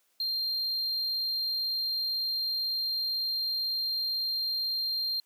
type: tone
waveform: triangle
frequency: 4186 Hz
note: C8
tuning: in tune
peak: -27 dBFS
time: 0.2-5.2 s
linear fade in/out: 2 ms
effects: white hiss -71 dBFS RMS until 5.25 s + high-pass 200 Hz 12 dB/octave